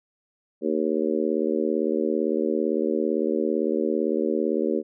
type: harmonic tone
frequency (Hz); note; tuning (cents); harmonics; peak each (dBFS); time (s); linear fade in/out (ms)
77.78; D#2; 0; 3 / 4 / 5 / 6 / 7; -28 / -27 / -26 / -28 / -31; 0.61-4.83; 50
effects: none